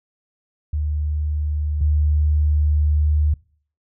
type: tone pair in turn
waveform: sine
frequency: 75.1 / 75.1 Hz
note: D2 / D2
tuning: +39 / +39 cents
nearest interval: unison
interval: 0 cents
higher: neither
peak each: -19 / -14 dBFS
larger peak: second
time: 0.73-1.81 / 1.81-3.34 s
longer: second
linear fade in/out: 5 ms
effects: noise-tail reverb RT60 0.5 s tail -24 dB re dry